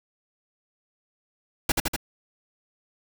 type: noise with echo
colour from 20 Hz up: pink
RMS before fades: -21 dBFS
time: 1.69-1.72 s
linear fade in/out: 5 ms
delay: 81 ms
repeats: 3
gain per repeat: -2 dB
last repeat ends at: 1.963 s
effects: none